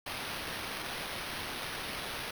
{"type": "noise with sample-and-hold", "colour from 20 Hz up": "white", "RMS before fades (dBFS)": -39, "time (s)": [0.06, 2.31], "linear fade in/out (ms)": 5, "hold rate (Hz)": 7350, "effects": []}